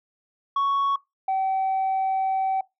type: tone pair in turn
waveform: sine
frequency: 1112 / 766.4 Hz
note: C#6 / G5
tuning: +5 / -39 cents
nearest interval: tritone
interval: 644 cents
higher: first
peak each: -17 / -19 dBFS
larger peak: first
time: 0.56-0.96 / 1.28-2.61 s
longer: second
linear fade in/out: 5 ms
effects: noise-tail reverb RT60 0.2 s tail -23 dB re dry + tanh soft clip ceiling -19 dBFS